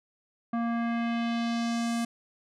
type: tone with low-pass filter sweep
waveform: square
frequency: 233.1 Hz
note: A#3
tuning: in tune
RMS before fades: -29 dBFS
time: 0.53-2.05 s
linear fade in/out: 5 ms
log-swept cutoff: 1200 to 9800 Hz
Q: 1.4
effects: none